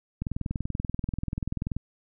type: click train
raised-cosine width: 5 ms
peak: -17 dBFS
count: 33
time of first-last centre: 0.22-1.766 s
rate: 20.7 Hz
effects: none